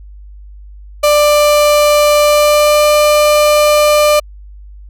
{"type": "tone with pitch glide", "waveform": "35% pulse", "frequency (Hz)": [592, 596.8], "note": ["D5", "D5"], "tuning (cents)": [14, 28], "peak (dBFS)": -5, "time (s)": [1.03, 4.2], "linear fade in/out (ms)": 10, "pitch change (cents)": 14, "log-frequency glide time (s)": [2.21, 2.85], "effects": ["added 50 Hz sine -31 dBFS peak until 4.89 s"]}